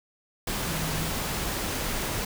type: tone in noise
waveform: sine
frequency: 160 Hz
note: D#3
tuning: 49 cents sharp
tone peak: -32 dBFS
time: 0.69-1.1 s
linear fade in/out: 5 ms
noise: pink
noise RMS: -30 dBFS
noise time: 0.47-2.25 s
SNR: -5 dB
effects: none